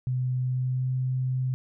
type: tone with pitch glide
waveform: sine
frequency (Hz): 127.1 to 128.87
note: C3 to C3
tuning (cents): -50 to -26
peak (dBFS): -24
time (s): 0.07-1.54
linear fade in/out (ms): 0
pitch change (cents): +24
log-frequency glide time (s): 0.4-0.97
effects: none